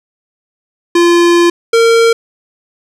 square tone pair in turn, 344.7 / 459.3 Hz, F4 / A#4, -23 / -26 cents, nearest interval perfect fourth, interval 497 cents, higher second, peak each -6 dBFS, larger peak neither, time 0.95-1.5 / 1.73-2.13 s, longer first, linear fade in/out 5 ms, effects low-pass 8000 Hz 12 dB/octave + 8-bit

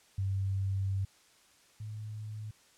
sine tone pair in turn, 97 / 107.19 Hz, G2 / A2, -18 / -45 cents, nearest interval major second, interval 173 cents, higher second, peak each -29 / -38 dBFS, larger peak first, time 0.18-1.05 / 1.8-2.51 s, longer first, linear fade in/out 5 ms, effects white hiss -63 dBFS RMS until 2.77 s + low-pass 9000 Hz 12 dB/octave

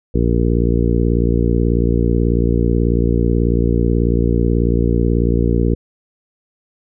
harmonic tone, 58.27 Hz, A#1, in tune, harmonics 1 / 2 / 3 / 4 / 5 / 6 / 7 / 8, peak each -16 / -19 / -21 / -22 / -23 / -24 / -24 / -25 dBFS, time 0.14-5.75 s, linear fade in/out 10 ms, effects none

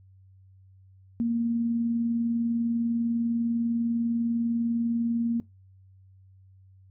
sine tone with tremolo, 233.1 Hz, A#3, in tune, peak -22 dBFS, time 1.2-5.4 s, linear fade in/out 0 ms, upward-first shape sine, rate 20 Hz, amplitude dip 25%, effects noise-tail reverb RT60 0.2 s tail -21 dB re dry + added 95 Hz sine -52 dBFS peak until 6.9 s

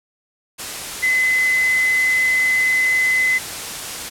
sine tone in noise, 2031 Hz, B6, 48 cents sharp, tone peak -14 dBFS, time 1.02-3.39 s, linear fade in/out 20 ms, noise white, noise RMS -28 dBFS, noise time 0.58-4.1 s, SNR +11 dB, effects low-pass 11000 Hz 12 dB/octave

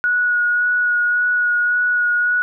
sine tone with vibrato, 1457 Hz, F#6, 27 cents flat, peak -14 dBFS, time 0.04-2.42 s, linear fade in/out 0 ms, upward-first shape sine, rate 1.8 Hz, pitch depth 13 cents each way, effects none

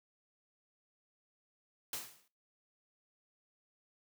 white noise with exponential decay, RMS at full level -37 dBFS, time 1.93-2.28 s, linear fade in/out 2 ms, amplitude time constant 75 ms, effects noise-tail reverb RT60 0.3 s tail -18 dB re dry + high-pass 100 Hz 12 dB/octave

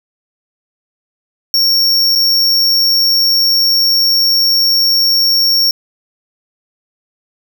square tone with dropouts, 5510 Hz, F8, 24 cents flat, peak -9 dBFS, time 1.54-5.71 s, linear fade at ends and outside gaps 1 ms, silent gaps 2.152-2.157 s, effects 8-bit

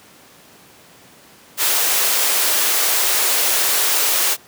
white high-pass noise, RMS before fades -17 dBFS, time 1.57-4.37 s, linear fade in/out 50 ms, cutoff 360 Hz, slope 24 dB/octave, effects pink hiss -46 dBFS RMS until 4.47 s + high-pass 150 Hz 12 dB/octave

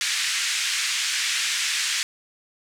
pink band-pass noise, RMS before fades -25 dBFS, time 0.01-2.03 s, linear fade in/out 0 ms, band 1800 to 8300 Hz, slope 24 dB/octave, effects none

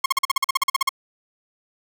sawtooth tone bursts, 1078 Hz, C#6, 49 cents flat, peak -12 dBFS, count 14, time 0.04-0.892 s, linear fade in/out 5 ms, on 20 ms, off 44 ms, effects none

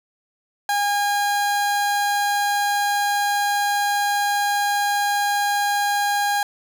30% pulse tone, 815 Hz, G#5, 33 cents flat, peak -16 dBFS, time 0.69-6.43 s, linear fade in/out 2 ms, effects none

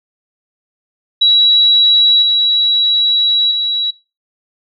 sine tone with level steps, 3897 Hz, B7, 24 cents flat, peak -6 / -9 / -13 dBFS, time 1.21-3.91 s, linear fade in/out 10 ms, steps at 2.22 / 3.51 s, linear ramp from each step 5 ms, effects noise-tail reverb RT60 0.3 s tail -22 dB re dry

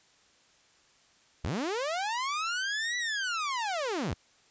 sawtooth linear two-way sweep, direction up then down, 54.3 to 1975.5 to 54.3 Hz, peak -26 dBFS, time 1.44-4.14 s, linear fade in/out 5 ms, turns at 2.97 s, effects white hiss -63 dBFS RMS until 4.5 s + resampled to 16000 Hz

